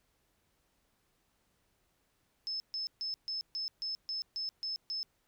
sine tone bursts, 5230 Hz, E8, 15 cents flat, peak -34 dBFS, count 10, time 2.47-5.03 s, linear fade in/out 0 ms, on 130 ms, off 140 ms, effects pink hiss -75 dBFS RMS until 5.27 s

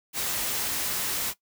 white noise, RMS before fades -29 dBFS, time 0.13-1.34 s, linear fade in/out 50 ms, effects noise-tail reverb RT60 0.1 s tail -17 dB re dry

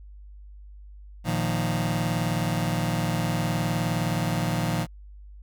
sawtooth chord, Bb suspended fourth, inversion none, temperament just, 116.54 / 155.39 / 174.81 Hz, Bb2 / Eb3 / F3, 0 / -2 / +2 cents, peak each -24 dBFS, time 1.24-4.87 s, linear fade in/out 50 ms, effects added 50 Hz sine -42 dBFS peak until 5.42 s

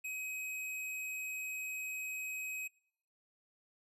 square tone, 2532 Hz, D#7, 30 cents sharp, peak -39 dBFS, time 0.04-2.68 s, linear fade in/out 10 ms, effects noise-tail reverb RT60 0.6 s tail -23 dB re dry + resampled to 32000 Hz

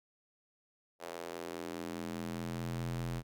square tone with high-pass filter sweep, 42.43 Hz, F1, 49 cents flat, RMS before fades -40 dBFS, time 0.99-3.23 s, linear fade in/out 50 ms, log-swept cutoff 560 to 89 Hz, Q 1.7, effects none

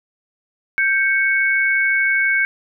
sine tone pair together, 1569.9 / 2217 Hz, G6 / C#7, +2 / 0 cents, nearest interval tritone, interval 598 cents, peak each -17 dBFS, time 0.78-2.45 s, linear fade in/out 0 ms, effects none

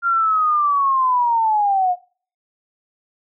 sine linear sweep, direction down, 1396.9 to 706 Hz, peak -14 dBFS, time 0.02-1.96 s, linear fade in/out 50 ms, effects noise-tail reverb RT60 0.5 s tail -26 dB re dry

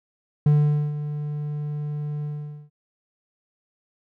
triangle tone with ADSR envelope, 148.3 Hz, D3, 17 cents sharp, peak -11 dBFS, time 0.46-2.7 s, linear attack 4 ms, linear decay 460 ms, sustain -13 dB, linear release 460 ms, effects none

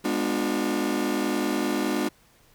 40% pulse chord, G# diminished seventh, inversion none, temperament just, 207.7 / 249.2 / 299 / 358.8 Hz, G#3 / B3 / D4 / F4, 0 / +16 / +31 / +47 cents, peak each -30 / -29 / -27 / -29 dBFS, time 0.04-2.09 s, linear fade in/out 10 ms, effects pink hiss -59 dBFS RMS until 2.54 s

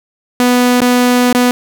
sawtooth tone with dropouts, 246.9 Hz, B3, in tune, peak -4 dBFS, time 0.4-1.51 s, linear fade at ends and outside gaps 0 ms, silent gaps 0.804-0.817 / 1.328-1.349 s, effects none

